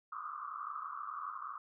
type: band-pass noise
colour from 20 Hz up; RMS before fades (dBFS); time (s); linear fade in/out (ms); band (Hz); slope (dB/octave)
white; -43; 0.12-1.58; 5; 1100 to 1300; 96
effects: none